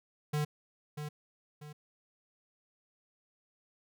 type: tone with echo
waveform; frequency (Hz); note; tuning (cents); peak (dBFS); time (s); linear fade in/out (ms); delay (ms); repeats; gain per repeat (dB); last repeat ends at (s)
square; 149.5; D3; +31; -30; 0.33-0.45; 10; 640; 2; -8; 1.73
effects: none